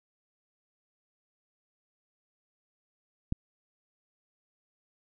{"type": "click", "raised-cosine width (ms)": 5, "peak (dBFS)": -16, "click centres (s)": 3.324, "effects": []}